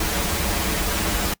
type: noise with comb filter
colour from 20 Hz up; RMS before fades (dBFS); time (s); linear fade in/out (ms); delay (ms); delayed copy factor
pink; -23; 0-1.34; 5; 7.8; -0.8
effects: noise-tail reverb RT60 0.1 s tail -23 dB re dry